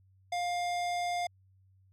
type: tone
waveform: square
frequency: 705 Hz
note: F5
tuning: 16 cents sharp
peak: -31 dBFS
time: 0.32-1.27 s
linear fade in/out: 5 ms
effects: added 95 Hz sine -61 dBFS peak until 1.92 s + low-pass 8000 Hz 12 dB/octave